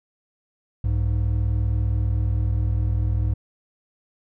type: tone pair together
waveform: triangle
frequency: 62.7 / 102.91 Hz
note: B1 / G#2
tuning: +27 / -15 cents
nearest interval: major sixth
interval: 858 cents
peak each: -20 dBFS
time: 0.84-3.34 s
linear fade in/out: 5 ms
effects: none